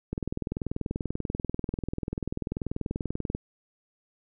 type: click train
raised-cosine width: 3 ms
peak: -17 dBFS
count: 67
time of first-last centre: 0.13-3.35 s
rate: 20.5 Hz
effects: none